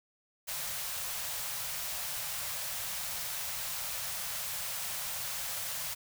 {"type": "band-stop noise", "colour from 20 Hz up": "white", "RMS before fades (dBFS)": -37, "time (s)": [0.47, 5.95], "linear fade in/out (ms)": 20, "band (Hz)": [180, 510], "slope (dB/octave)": 48, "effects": []}